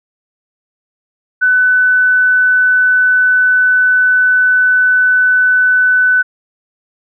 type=tone; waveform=sine; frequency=1500 Hz; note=F#6; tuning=23 cents sharp; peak=-7 dBFS; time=1.41-6.23 s; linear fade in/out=20 ms; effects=none